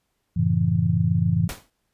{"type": "chord", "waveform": "sine", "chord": "F# minor seventh", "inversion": "none", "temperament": "just", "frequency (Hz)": [92.5, 111, 138.75, 166.5], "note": ["F#2", "A2", "C#3", "E3"], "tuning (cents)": [0, 16, 2, 18], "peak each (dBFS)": [-25, -23, -26, -21], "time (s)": [0.36, 1.48], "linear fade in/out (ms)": 10}
{"type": "noise with exponential decay", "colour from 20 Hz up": "pink", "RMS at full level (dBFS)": -29, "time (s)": [1.49, 1.7], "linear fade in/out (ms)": 1, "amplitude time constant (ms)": 44}
{"effects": ["pink hiss -74 dBFS RMS until 1.93 s", "resampled to 32000 Hz"]}